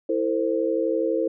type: chord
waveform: sine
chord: A minor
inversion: second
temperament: equal with one note detuned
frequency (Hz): 329.6 / 451.3 / 523.3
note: E4 / A4 / C5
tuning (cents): 0 / +44 / 0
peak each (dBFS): -25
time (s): 0.09-1.28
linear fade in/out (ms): 5
effects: none